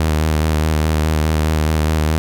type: tone with vibrato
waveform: sawtooth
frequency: 77.78 Hz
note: D#2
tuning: in tune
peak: -10 dBFS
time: 0-2.18 s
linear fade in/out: 0 ms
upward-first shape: square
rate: 4.8 Hz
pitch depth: 23 cents each way
effects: none